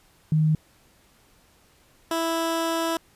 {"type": "tone pair in turn", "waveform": ["sine", "15% pulse"], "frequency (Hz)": [155.56, 329.6], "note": ["D#3", "E4"], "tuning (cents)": [0, 0], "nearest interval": "octave + minor second", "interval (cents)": 1300, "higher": "second", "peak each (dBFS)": -17, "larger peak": "neither", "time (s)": [[0.32, 0.55], [2.11, 2.97]], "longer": "second", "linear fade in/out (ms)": 2, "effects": ["pink hiss -59 dBFS RMS until 3.15 s", "resampled to 32000 Hz"]}